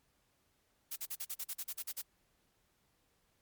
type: noise bursts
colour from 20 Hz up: blue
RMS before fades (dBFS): -40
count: 12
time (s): 0.91-2.018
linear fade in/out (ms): 10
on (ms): 52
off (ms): 44
effects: pink hiss -75 dBFS RMS until 3.41 s + MP3 96 kbps